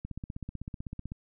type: click train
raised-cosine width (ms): 5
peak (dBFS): -25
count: 18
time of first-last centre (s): 0.05-1.119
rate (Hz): 15.9
effects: none